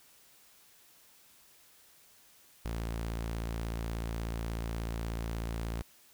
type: tone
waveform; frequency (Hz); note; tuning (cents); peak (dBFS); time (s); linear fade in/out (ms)
sawtooth; 56.5; A1; +47; -30; 2.65-5.82; 0
effects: white hiss -61 dBFS RMS until 6.13 s